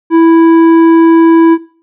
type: tone with tanh clipping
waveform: sine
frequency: 329.6 Hz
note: E4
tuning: in tune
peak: -4 dBFS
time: 0.1-1.58 s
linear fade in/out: 50 ms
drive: 10 dB
effects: noise-tail reverb RT60 0.4 s tail -17 dB re dry